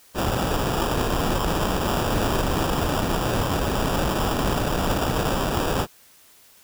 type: noise with sample-and-hold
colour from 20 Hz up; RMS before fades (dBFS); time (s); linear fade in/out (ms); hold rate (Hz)
pink; -23; 0.14-5.87; 50; 2100
effects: white hiss -53 dBFS RMS until 6.63 s